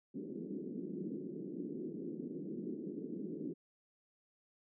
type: band-pass noise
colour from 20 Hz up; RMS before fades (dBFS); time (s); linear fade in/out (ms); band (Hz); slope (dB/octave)
white; -43; 0.14-3.54; 20; 170 to 390; 48
effects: none